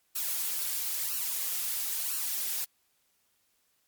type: noise with flanger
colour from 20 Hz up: blue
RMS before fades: -32 dBFS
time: 0.15-2.65 s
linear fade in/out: 10 ms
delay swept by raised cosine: 0.7 to 5.8 ms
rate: 1 Hz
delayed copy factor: +0.75
effects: white hiss -72 dBFS RMS until 3.87 s + MP3 96 kbps